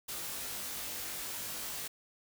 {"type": "noise with comb filter", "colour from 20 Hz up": "white", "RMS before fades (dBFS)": -40, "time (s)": [0.08, 1.88], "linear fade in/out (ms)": 10, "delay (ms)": 20, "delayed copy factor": 0.85, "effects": []}